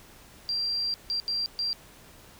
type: tone bursts at uneven times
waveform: sine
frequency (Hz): 4732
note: D8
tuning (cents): +12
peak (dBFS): -26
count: 4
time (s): 0.49-0.94 / 1.1-1.2 / 1.28-1.46 / 1.59-1.73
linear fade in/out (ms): 0
effects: pink hiss -52 dBFS RMS until 2.39 s